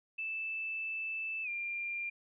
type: tone with pitch glide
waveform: sine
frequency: 2637 to 2390 Hz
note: E7 to D7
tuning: 0 to +30 cents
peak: -35 dBFS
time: 0.18-2.1 s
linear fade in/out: 10 ms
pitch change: -170 cents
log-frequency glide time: 1.43-1.49 s
effects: none